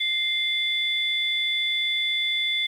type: tone pair together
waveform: sine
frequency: 2093 / 3477 Hz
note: C7 / A7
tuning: 0 / -21 cents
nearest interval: major sixth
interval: 879 cents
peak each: -26 / -23 dBFS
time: 0-2.67 s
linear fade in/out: 10 ms
effects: tanh soft clip ceiling -14 dBFS + 9-bit